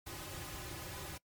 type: noise with comb filter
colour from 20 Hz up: pink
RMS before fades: -45 dBFS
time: 0.06-1.18 s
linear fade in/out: 10 ms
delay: 4.4 ms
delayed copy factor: -0.9
effects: noise-tail reverb RT60 0.1 s tail -23 dB re dry + MP3 96 kbps